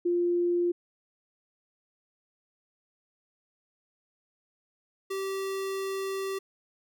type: tone pair in turn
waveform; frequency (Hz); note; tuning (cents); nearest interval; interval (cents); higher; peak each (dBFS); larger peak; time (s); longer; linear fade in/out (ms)
sine / square; 349.2 / 387.5; F4 / G4; 0 / -20; major second; 180; second; -23 / -31; first; 0.05-0.72 / 5.1-6.39; second; 10
effects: none

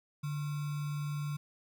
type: tone with sample-and-hold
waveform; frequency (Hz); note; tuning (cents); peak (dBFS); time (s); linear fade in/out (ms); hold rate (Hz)
sine; 146.83; D3; 0; -33; 0.23-1.37; 10; 1225
effects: none

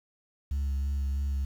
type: tone with vibrato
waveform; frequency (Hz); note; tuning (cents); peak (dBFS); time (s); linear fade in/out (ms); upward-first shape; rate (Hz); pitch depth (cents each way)
sine; 69.3; C#2; 0; -24; 0.51-1.45; 5; sine; 3.1; 23
effects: tanh soft clip ceiling -26 dBFS + 9-bit

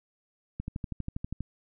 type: click train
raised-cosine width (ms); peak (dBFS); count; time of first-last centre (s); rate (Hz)
5; -21; 11; 0.6-1.406; 12.4
effects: none

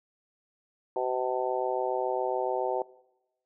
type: harmonic tone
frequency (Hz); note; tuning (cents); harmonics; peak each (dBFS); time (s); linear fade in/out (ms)
127.1; C3; -50; 3 / 4 / 5 / 6 / 7; -32 / -32 / -34 / -34 / -34; 0.96-2.82; 2
effects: noise-tail reverb RT60 0.9 s tail -20 dB re dry

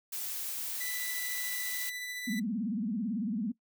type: noise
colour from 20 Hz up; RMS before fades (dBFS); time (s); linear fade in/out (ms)
blue; -37; 0.12-1.9; 10
type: tone with tremolo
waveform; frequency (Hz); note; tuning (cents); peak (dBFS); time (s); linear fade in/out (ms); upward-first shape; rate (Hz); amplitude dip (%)
sawtooth; 1985; B6; +8; -33; 0.8-2.4; 10; triangle; 14; 30
type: tone with vibrato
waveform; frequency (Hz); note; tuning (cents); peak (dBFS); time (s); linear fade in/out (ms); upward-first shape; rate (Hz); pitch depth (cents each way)
sine; 218.2; A3; -14; -30; 2.27-3.52; 10; sine; 18; 220
effects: noise-tail reverb RT60 0.1 s tail -18 dB re dry

